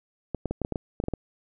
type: clicks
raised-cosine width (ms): 2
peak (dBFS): -15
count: 11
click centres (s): 0.347 / 0.457 / 0.51 / 0.617 / 0.649 / 0.723 / 0.758 / 1.001 / 1.039 / 1.084 / 1.137
effects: none